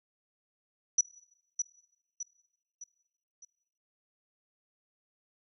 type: tone with echo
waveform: sine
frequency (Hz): 5900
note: F#8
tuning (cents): -6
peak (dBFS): -20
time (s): 0.98-1.01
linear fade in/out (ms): 5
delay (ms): 610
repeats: 4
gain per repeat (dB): -7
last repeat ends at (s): 3.45
effects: noise-tail reverb RT60 1.0 s tail -21 dB re dry